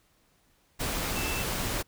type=tone in noise; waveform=sine; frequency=2659 Hz; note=E7; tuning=14 cents sharp; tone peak=-36 dBFS; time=1.15-1.44 s; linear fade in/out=20 ms; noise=pink; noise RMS=-31 dBFS; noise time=0.79-1.83 s; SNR=-8 dB; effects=pink hiss -67 dBFS RMS until 1.87 s